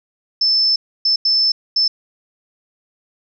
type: tone bursts at uneven times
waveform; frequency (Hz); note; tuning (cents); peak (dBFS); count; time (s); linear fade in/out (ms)
sine; 5274; E8; 0; -12; 4; 0.41-0.76 / 1.05-1.16 / 1.25-1.52 / 1.76-1.88; 5
effects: none